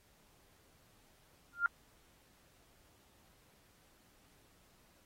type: tone with exponential growth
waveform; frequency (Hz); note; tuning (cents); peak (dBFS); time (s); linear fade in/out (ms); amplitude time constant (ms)
sine; 1396.9; F6; 0; -23; 1.53-1.66; 1; 28
effects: pink hiss -68 dBFS RMS until 5.05 s + AAC 48 kbps